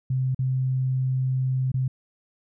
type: tone with dropouts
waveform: sine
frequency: 130.1 Hz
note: C3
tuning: 9 cents flat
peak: -21 dBFS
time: 0.1-1.88 s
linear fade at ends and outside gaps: 5 ms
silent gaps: 0.347-0.39 / 1.718-1.741 s
effects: none